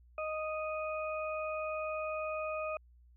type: harmonic tone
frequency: 622 Hz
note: D#5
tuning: 1 cent flat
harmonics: 1 / 2 / 4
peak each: -36 / -40 / -43 dBFS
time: 0.18-2.77 s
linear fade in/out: 2 ms
effects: added 60 Hz sine -58 dBFS peak until 3.16 s